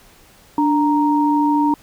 sine tone pair together, 293.7 / 932.3 Hz, D4 / A#5, 0 / 0 cents, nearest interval octave + minor sixth, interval 2000 cents, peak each -15 / -17 dBFS, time 0.58-1.74 s, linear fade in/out 2 ms, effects pink hiss -49 dBFS RMS until 1.82 s

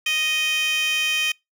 15% pulse tone with high-pass filter, 622.3 Hz, D#5, in tune, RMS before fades -22 dBFS, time 0.06-1.32 s, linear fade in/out 5 ms, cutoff 2800 Hz, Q 5.7, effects noise-tail reverb RT60 0.2 s tail -26 dB re dry

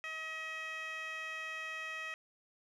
15% pulse tone with band-pass filter, 636 Hz, D#5, 38 cents sharp, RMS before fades -42 dBFS, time 0.04-2.14 s, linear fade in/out 0 ms, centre 2300 Hz, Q 1.8, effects none

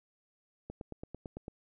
click train, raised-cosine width 2 ms, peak -28 dBFS, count 8, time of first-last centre 0.7-1.481 s, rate 8.96 Hz, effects none

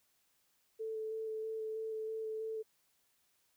sine tone with vibrato, 440 Hz, A4, in tune, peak -37 dBFS, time 0.79-2.63 s, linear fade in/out 20 ms, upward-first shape square, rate 3.1 Hz, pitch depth 10 cents each way, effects white hiss -75 dBFS RMS until 3.56 s

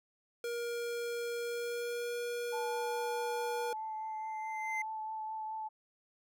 square tone with pitch glide, 473 to 479 Hz, A#4 to A#4, +25 to +47 cents, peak -36 dBFS, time 0.44-3.73 s, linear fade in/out 2 ms, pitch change +22 cents, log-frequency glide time 1.4-2.18 s
sine tone with vibrato, 873 Hz, A5, 14 cents flat, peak -37 dBFS, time 2.52-5.69 s, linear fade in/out 20 ms, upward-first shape triangle, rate 4.7 Hz, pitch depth 16 cents each way
triangle tone with exponential growth, 2076 Hz, C7, 14 cents flat, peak -31 dBFS, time 3.76-4.82 s, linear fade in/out 5 ms, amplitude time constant 230 ms
effects none

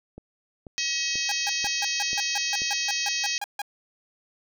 click train, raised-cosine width 2 ms, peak -27 dBFS, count 6, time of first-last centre 0.18-2.619 s, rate 2.05 Hz
harmonic tone, 639 Hz, D#5, 46 cents sharp, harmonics 3 / 4 / 5 / 6 / 7 / 8 / 9 / 10, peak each -35 / -31 / -35 / -36 / -32 / -34 / -33 / -34 dBFS, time 0.78-3.38 s, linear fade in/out 0 ms
sawtooth tone bursts, 816 Hz, G#5, 31 cents flat, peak -24 dBFS, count 14, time 1.29-3.618 s, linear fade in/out 2 ms, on 27 ms, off 150 ms
effects none

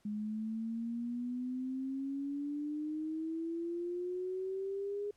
sine exponential sweep, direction up, 207.7 to 413.4 Hz, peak -35 dBFS, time 0.05-5.11 s, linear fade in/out 5 ms, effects pink hiss -72 dBFS RMS until 5.16 s + low-pass 11000 Hz 12 dB/octave

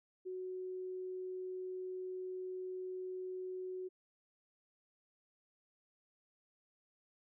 sine tone, 370 Hz, F#4, in tune, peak -40 dBFS, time 0.25-3.89 s, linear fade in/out 20 ms, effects none

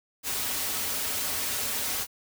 white noise with comb filter, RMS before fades -30 dBFS, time 0.23-2.07 s, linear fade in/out 50 ms, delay 5.8 ms, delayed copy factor -0.75, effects none

